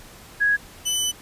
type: tone pair in turn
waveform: sine / 20% pulse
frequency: 1661.2 / 2999 Hz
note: G#6 / F#7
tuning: 0 / +23 cents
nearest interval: minor seventh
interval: 1023 cents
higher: second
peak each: -16 dBFS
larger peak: neither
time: 0.4-0.57 / 0.85-1.12 s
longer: second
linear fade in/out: 20 ms
effects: pink hiss -45 dBFS RMS until 1.21 s + resampled to 32000 Hz